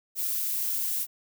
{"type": "noise", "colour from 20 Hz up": "violet", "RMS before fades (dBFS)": -29, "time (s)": [0.15, 1.07], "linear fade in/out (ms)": 50, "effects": []}